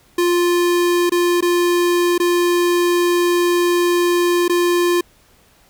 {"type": "tone with dropouts", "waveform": "square", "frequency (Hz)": 350, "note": "F4", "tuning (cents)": 4, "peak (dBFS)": -14, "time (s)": [0.18, 5.01], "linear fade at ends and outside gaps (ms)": 5, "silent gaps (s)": [[1.096, 1.119], [1.408, 1.424], [2.18, 2.199], [4.481, 4.495]], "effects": ["pink hiss -53 dBFS RMS until 5.69 s"]}